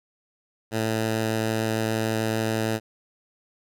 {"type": "tone with vibrato", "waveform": "10% pulse", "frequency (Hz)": 111.2, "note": "A2", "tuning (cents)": 19, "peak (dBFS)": -15, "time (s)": [0.71, 2.8], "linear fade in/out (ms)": 50, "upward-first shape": "triangle", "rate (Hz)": 6.7, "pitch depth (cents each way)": 8, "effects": []}